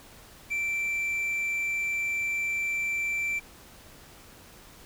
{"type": "tone", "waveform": "triangle", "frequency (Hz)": 2342, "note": "D7", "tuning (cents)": -5, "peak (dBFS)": -25, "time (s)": [0.5, 3.4], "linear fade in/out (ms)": 20, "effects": ["pink hiss -51 dBFS RMS until 4.85 s"]}